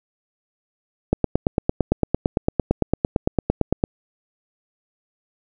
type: click train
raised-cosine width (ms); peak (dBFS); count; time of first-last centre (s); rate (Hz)
2; -3; 25; 1.13-3.839; 8.86
effects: none